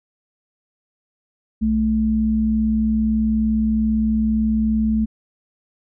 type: tone pair together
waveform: sine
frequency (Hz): 61.5 / 219.2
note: B1 / A3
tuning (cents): -7 / -6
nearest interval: octave + minor seventh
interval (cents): 2201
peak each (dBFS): -24 / -16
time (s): 1.61-5.06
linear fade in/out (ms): 20
effects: none